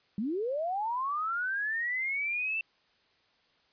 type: linear sweep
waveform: sine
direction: up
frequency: 188.5 to 2687 Hz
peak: -29 dBFS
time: 0.18-2.61 s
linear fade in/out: 2 ms
effects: white hiss -68 dBFS RMS until 3.72 s + resampled to 11025 Hz